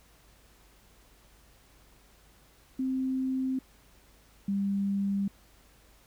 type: tone pair in turn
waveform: sine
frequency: 261.6 / 198.48 Hz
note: C4 / G3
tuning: 0 / +22 cents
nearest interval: perfect fourth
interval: 478 cents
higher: first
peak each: -27 / -26 dBFS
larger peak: second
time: 2.79-3.59 / 4.48-5.28 s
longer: neither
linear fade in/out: 5 ms
effects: added 51 Hz sine -61 dBFS peak until 6.06 s + pink hiss -61 dBFS RMS until 6.06 s